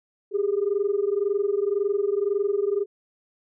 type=tone pair together; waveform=sine; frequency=393.4 / 415.3 Hz; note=G4 / G#4; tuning=+6 / 0 cents; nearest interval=minor second; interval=94 cents; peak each=-23 dBFS; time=0.31-2.86 s; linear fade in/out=50 ms; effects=tanh soft clip ceiling -15 dBFS